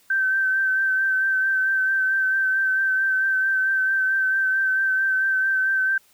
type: tone with vibrato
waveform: sine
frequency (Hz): 1548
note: G6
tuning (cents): -22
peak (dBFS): -18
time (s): 0.1-5.98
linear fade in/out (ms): 5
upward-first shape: sine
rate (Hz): 4.5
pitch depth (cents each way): 24
effects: white hiss -58 dBFS RMS until 6.13 s